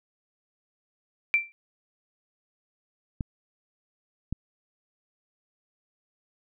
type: tone with exponential decay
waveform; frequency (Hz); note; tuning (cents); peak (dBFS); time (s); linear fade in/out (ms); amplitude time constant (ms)
sine; 2349; D7; 0; -15; 1.34-1.52; 0; 37
type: clicks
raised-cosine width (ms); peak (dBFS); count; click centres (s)
5; -17; 2; 3.208 / 4.326
effects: none